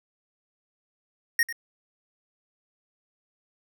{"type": "tone with echo", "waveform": "square", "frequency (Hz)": 1861, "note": "A#6", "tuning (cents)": -3, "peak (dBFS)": -19, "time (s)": [1.39, 1.43], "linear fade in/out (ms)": 2, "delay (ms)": 96, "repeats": 1, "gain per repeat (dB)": -13, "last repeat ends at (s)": 1.526, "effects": ["10-bit"]}